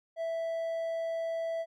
triangle tone, 659.3 Hz, E5, in tune, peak -29 dBFS, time 0.16-1.66 s, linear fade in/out 50 ms, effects none

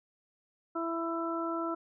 harmonic tone, 332.3 Hz, E4, 14 cents sharp, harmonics 1 / 2 / 3 / 4, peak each -34 / -38 / -41 / -36 dBFS, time 0.75-1.75 s, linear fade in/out 10 ms, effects none

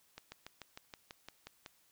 slowing click train, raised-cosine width 0.2 ms, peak -29 dBFS, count 10, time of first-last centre 0.18-1.662 s, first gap 140 ms, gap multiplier 1.04, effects white hiss -70 dBFS RMS until 1.91 s

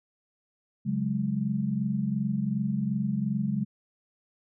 sine chord, C# suspended fourth, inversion none, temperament equal, 138.59 / 185 / 207.7 Hz, C#3 / F#3 / G#3, 0 / 0 / 0 cents, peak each -31 / -31 / -28 dBFS, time 0.85-3.65 s, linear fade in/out 20 ms, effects none

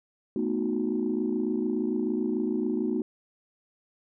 sine chord, B dominant seventh, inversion third, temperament equal with one note detuned, 220 / 246.9 / 311.1 / 367.9 Hz, A3 / B3 / D#4 / F#4, 0 / 0 / 0 / -10 cents, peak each -30 dBFS, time 0.36-3.02 s, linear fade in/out 2 ms, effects tanh soft clip ceiling -17 dBFS

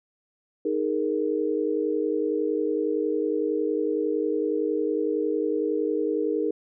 sine chord, D# suspended fourth, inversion none, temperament equal, 311.1 / 415.3 / 466.2 Hz, D#4 / G#4 / A#4, 0 / 0 / 0 cents, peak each -27 dBFS, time 0.65-6.51 s, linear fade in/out 5 ms, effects none

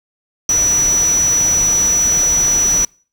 sine tone in noise, 5900 Hz, F#8, 6 cents flat, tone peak -11 dBFS, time 0.49-2.85 s, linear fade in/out 2 ms, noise pink, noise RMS -25 dBFS, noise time 0.49-2.85 s, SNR +11 dB, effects noise-tail reverb RT60 0.4 s tail -25 dB re dry

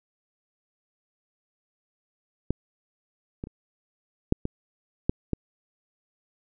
clicks, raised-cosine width 3 ms, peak -11 / -20 / -28 / -6 / -15 / -8 / -12 dBFS, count 7, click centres 2.506 / 3.439 / 3.471 / 4.324 / 4.454 / 5.095 / 5.333 s, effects none

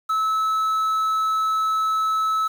triangle tone with quantisation, 1300 Hz, E6, 24 cents flat, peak -17 dBFS, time 0.09-2.48 s, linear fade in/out 10 ms, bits 7, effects none

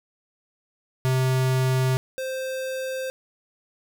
square tone pair in turn, 130 / 523 Hz, C3 / C5, -11 / -1 cents, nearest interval 2 octaves, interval 2410 cents, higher second, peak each -20 / -28 dBFS, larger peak first, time 1.05-1.97 / 2.18-3.1 s, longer neither, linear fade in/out 0 ms, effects none

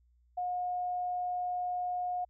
sine tone, 720 Hz, F#5, 47 cents flat, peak -31 dBFS, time 0.37-2.25 s, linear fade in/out 10 ms, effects added 60 Hz sine -64 dBFS peak until 2.29 s

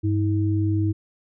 sine tone pair together, 100.39 / 320 Hz, G2 / D#4, +42 / +49 cents, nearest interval octave + minor sixth, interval 2007 cents, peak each -20 / -24 dBFS, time 0.03-0.93 s, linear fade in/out 20 ms, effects none

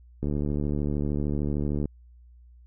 click train, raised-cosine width 3 ms, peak -16 dBFS, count 120, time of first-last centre 0.23-1.856 s, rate 73.2 Hz, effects added 60 Hz sine -49 dBFS peak until 2.66 s

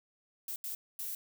violet noise bursts at uneven times, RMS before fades -39 dBFS, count 3, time 0.48-0.56 / 0.64-0.75 / 0.99-1.15 s, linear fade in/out 2 ms, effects none

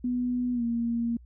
sine tone with pitch glide, 246.9 to 233.7 Hz, B3 to A#3, 0 to +5 cents, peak -25 dBFS, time 0.04-1.17 s, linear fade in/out 5 ms, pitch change -95 cents, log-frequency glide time 0.53-0.63 s, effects added 60 Hz sine -48 dBFS peak until 1.25 s

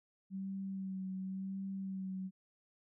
sine tone with vibrato, 191.2 Hz, G3, 43 cents flat, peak -38 dBFS, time 0.3-2.31 s, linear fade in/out 50 ms, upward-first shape sine, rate 0.92 Hz, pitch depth 25 cents each way, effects none

